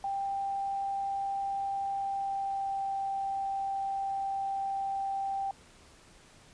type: tone with pitch glide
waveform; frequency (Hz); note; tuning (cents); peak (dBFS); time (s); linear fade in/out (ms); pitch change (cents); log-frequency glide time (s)
sine; 789 to 784; G5 to G5; +11 to 0; -30; 0.04-5.51; 2; -11; 1.94-2.8
effects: pink hiss -57 dBFS RMS until 6.53 s + resampled to 22050 Hz